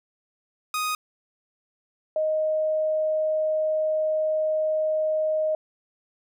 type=tone pair in turn; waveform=sawtooth / sine; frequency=1246 / 623 Hz; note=D#6 / D#5; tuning=+2 / +2 cents; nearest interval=octave; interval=1200 cents; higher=first; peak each=-21 dBFS; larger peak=neither; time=0.74-0.95 / 2.16-5.55 s; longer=second; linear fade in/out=2 ms; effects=none